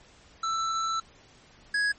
square tone pair in turn, 1327 / 1665.2 Hz, E6 / G#6, +11 / +4 cents, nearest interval major third, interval 393 cents, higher second, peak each -27 / -24 dBFS, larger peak second, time 0.43-1 / 1.74-1.92 s, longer first, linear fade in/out 5 ms, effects pink hiss -56 dBFS RMS until 1.98 s + MP3 32 kbps

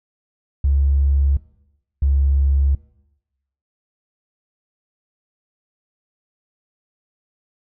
triangle tone pair in turn, 69.5 / 69.1 Hz, C#2 / C#2, +5 / -5 cents, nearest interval unison, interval 10 cents, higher first, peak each -9 dBFS, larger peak neither, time 0.64-1.37 / 2.02-2.75 s, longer neither, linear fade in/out 5 ms, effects noise-tail reverb RT60 0.9 s tail -23 dB re dry + tanh soft clip ceiling -11 dBFS

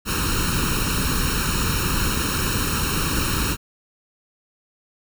pink noise with comb filter, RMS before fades -22 dBFS, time 0.05-3.57 s, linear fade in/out 50 ms, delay 0.73 ms, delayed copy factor +0.9, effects none

